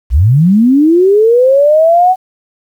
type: linear sweep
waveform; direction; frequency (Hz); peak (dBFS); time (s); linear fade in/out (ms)
sine; up; 51.91 to 757; -4; 0.1-2.16; 50
effects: 7-bit